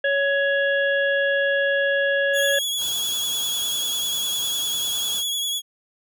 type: harmonic tone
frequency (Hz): 558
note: C#5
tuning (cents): +11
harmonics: 1 / 3 / 5 / 6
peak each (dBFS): -21 / -21 / -34 / -34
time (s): 0.04-2.59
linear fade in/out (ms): 5
type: tone with vibrato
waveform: sawtooth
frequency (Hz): 3360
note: G#7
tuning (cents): +19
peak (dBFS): -20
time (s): 2.33-5.62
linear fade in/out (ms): 50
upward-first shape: triangle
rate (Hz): 10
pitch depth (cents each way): 39
type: band-stop noise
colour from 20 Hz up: white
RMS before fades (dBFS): -34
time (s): 2.77-5.24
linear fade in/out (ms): 50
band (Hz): 1700 to 2500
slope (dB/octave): 96
effects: none